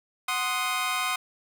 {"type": "chord", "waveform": "20% pulse", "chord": "C diminished", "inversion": "second", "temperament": "equal", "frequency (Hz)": [740, 1046.5, 1244.5], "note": ["Gb5", "C6", "Eb6"], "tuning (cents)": [0, 0, 0], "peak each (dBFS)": [-28, -25, -24], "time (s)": [0.28, 1.16], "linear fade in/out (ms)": 5, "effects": []}